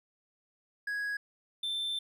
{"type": "tone pair in turn", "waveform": "triangle", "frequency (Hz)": [1661, 3552], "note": ["G#6", "A7"], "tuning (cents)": [0, 16], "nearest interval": "octave + minor second", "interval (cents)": 1316, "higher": "second", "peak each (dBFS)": [-30, -30], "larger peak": "neither", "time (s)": [[0.87, 1.17], [1.63, 1.99]], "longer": "second", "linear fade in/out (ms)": 5, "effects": []}